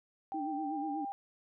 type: tone with pitch glide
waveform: sine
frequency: 784 to 795.4 Hz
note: G5 to G5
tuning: 0 to +25 cents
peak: -36 dBFS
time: 0.32-1.12 s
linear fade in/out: 0 ms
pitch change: +25 cents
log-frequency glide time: 0.69-0.75 s
type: tone with vibrato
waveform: sine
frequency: 301.9 Hz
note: D4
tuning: 48 cents sharp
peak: -36 dBFS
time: 0.34-1.05 s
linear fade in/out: 5 ms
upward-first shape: sine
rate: 8.2 Hz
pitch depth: 97 cents each way
effects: none